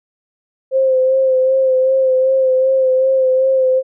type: tone with vibrato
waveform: sine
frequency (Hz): 523.3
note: C5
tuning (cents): 0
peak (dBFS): -10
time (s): 0.71-3.83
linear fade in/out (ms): 50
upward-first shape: sine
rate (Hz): 2.6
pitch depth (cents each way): 27
effects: none